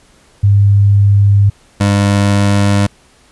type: tone pair in turn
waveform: sine / 25% pulse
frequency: 100.8 / 100.8 Hz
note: G2 / G2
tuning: +49 / +49 cents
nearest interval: unison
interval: 0 cents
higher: neither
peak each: -5 dBFS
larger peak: neither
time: 0.43-1.5 / 1.8-2.87 s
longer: neither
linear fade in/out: 10 ms
effects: pink hiss -48 dBFS RMS until 3.31 s + resampled to 24000 Hz